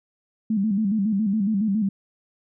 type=tone with vibrato; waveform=sine; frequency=207.2 Hz; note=G#3; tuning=4 cents flat; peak=-19 dBFS; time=0.5-1.89 s; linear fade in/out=5 ms; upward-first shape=square; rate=7.2 Hz; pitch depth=100 cents each way; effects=none